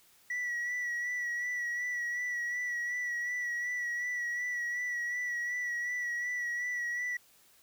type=tone with vibrato; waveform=sine; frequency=1942 Hz; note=B6; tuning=30 cents flat; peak=-29 dBFS; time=0.3-7.17 s; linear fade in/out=5 ms; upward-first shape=sine; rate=2.7 Hz; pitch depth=30 cents each way; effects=tanh soft clip ceiling -31 dBFS + white hiss -63 dBFS RMS until 7.62 s